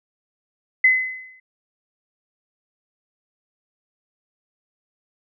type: tone with exponential decay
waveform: sine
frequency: 2033 Hz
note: B6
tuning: 50 cents sharp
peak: -9 dBFS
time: 0.84-1.4 s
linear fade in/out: 5 ms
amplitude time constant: 120 ms
effects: none